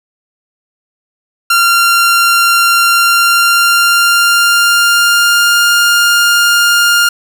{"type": "tone with pitch glide", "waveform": "sawtooth", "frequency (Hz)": [1382, 1407], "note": ["F6", "F6"], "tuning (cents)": [-19, 12], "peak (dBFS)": -3, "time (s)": [1.5, 7.09], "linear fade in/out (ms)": 5, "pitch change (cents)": 31, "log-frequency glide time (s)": [2.84, 5.68], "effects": []}